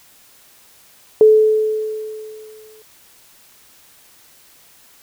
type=tone with exponential decay; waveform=sine; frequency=432.9 Hz; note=A4; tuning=28 cents flat; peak=-4 dBFS; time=1.21-2.82 s; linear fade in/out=1 ms; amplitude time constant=350 ms; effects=white hiss -49 dBFS RMS until 5.02 s